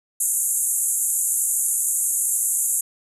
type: band-pass noise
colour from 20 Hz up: white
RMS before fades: -22 dBFS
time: 0.2-2.81 s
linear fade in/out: 5 ms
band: 6800 to 12000 Hz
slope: 96 dB/octave
effects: none